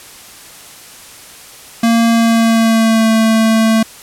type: tone with pitch glide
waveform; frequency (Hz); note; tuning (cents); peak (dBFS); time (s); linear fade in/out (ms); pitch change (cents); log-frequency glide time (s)
square; 230.3 to 222.7; A#3 to A3; -21 to +21; -9; 1.83-3.83; 5; -58; 2.09-3.09
effects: white hiss -36 dBFS RMS until 4.02 s + low-pass 12000 Hz 12 dB/octave